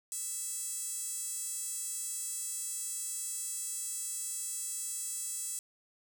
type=tone with high-pass filter; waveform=sawtooth; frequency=659.3 Hz; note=E5; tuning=in tune; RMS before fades=-38 dBFS; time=0.12-5.59 s; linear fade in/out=0 ms; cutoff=8100 Hz; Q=4; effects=none